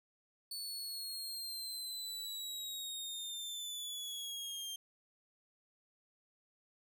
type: linear sweep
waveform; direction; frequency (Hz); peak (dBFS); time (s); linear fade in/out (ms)
sawtooth; down; 4469 to 3172; -38; 0.51-4.76; 5
effects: none